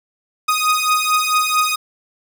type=beating tone pair; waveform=sawtooth; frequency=1244.5 / 1249 Hz; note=D#6 / D#6; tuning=0 / +6 cents; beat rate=4.5 Hz; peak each=-14 dBFS; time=0.48-1.76 s; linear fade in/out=10 ms; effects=none